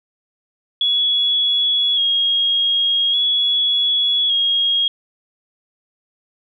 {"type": "tone with vibrato", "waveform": "sine", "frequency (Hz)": 3322, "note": "G#7", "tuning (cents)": 0, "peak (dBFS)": -14, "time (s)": [0.81, 4.88], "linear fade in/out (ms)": 2, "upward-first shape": "square", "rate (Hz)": 0.43, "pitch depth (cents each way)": 27, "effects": []}